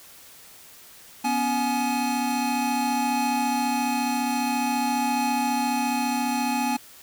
square tone cluster, 245.9 / 280.5 / 842 Hz, B3 / C#4 / G#5, -7 / +21 / +24 cents, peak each -27 / -32 / -26 dBFS, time 1.24-6.77 s, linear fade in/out 10 ms, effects white hiss -48 dBFS RMS until 7.02 s

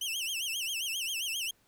sawtooth tone with vibrato, 2912 Hz, F#7, 28 cents flat, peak -29 dBFS, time 0.01-1.51 s, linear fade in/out 5 ms, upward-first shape sine, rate 7.5 Hz, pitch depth 190 cents each way, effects pink hiss -68 dBFS RMS until 1.67 s

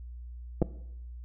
clicks, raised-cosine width 2 ms, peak -12 dBFS, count 2, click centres 0.618 / 0.624 s, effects noise-tail reverb RT60 0.8 s tail -18 dB re dry + added 60 Hz sine -40 dBFS peak until 1.24 s

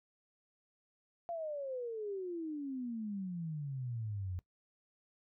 sine exponential sweep, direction down, 695 to 87.31 Hz, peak -37 dBFS, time 1.29-4.39 s, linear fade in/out 0 ms, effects noise-tail reverb RT60 0.1 s tail -19 dB re dry

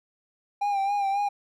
triangle tone with vibrato, 800 Hz, G5, 35 cents sharp, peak -21 dBFS, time 0.61-1.29 s, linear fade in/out 10 ms, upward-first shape sine, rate 3.7 Hz, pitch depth 45 cents each way, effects none

